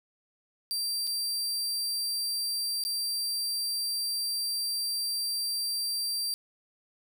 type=tone with dropouts; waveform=sawtooth; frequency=4705 Hz; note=D8; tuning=2 cents sharp; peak=-26 dBFS; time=0.71-6.34 s; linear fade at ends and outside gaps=0 ms; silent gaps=1.07-1.074 / 2.838-2.85 s; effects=none